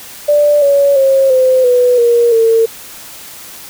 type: tone with pitch steps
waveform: sine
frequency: 587.3 / 562.4 / 538.6 / 515.7 / 493.9 / 472.9 / 452.9 Hz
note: D5 / C#5 / C#5 / C5 / B4 / A#4 / A#4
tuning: 0 / +25 / -50 / -25 / 0 / +25 / -50 cents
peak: -6 dBFS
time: 0.28-2.66 s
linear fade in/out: 10 ms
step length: 340 ms
effects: white hiss -32 dBFS RMS until 3.69 s